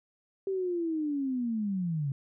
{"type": "linear sweep", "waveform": "sine", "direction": "down", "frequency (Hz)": [391.9, 133.5], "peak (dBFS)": -28, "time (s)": [0.47, 2.12], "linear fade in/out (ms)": 2, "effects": []}